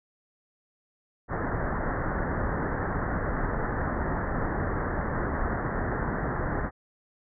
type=low-pass noise; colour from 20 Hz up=pink; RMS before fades=-29 dBFS; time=1.28-6.71 s; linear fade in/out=50 ms; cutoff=1900 Hz; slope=96 dB/octave; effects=none